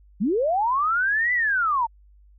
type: linear two-way sweep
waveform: sine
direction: up then down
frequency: 169.7 to 2008 to 875 Hz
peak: -19 dBFS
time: 0.2-1.87 s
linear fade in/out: 20 ms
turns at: 1.33 s
effects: added 50 Hz sine -50 dBFS peak until 2.38 s